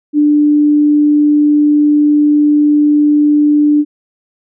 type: tone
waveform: sine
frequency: 296.1 Hz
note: D4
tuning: 14 cents sharp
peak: -6 dBFS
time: 0.13-3.85 s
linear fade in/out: 50 ms
effects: none